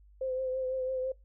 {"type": "tone with vibrato", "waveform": "sine", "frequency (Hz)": 518, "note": "C5", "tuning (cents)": -17, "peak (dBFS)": -30, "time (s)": [0.21, 1.12], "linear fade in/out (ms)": 5, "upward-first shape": "triangle", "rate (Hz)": 6, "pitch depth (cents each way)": 34, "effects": ["noise-tail reverb RT60 0.2 s tail -22 dB re dry", "added 50 Hz sine -55 dBFS peak until 1.24 s"]}